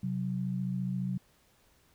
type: tone pair together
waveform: sine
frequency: 130.81 / 185.36 Hz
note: C3 / F#3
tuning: 0 / +3 cents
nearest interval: tritone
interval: 603 cents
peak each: -34 / -32 dBFS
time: 0.03-1.18 s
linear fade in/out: 5 ms
effects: pink hiss -66 dBFS RMS until 1.94 s